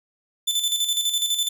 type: tone with tremolo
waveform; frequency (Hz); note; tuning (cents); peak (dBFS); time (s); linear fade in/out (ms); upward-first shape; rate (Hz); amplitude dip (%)
sawtooth; 3520; A7; 0; -16; 0.47-1.49; 10; square; 12; 55
effects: none